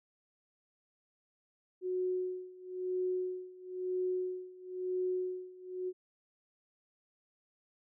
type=tone with tremolo; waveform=sine; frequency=367.1 Hz; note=F#4; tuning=14 cents flat; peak=-30 dBFS; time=1.81-5.93 s; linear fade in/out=50 ms; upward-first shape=sine; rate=1 Hz; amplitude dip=90%; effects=none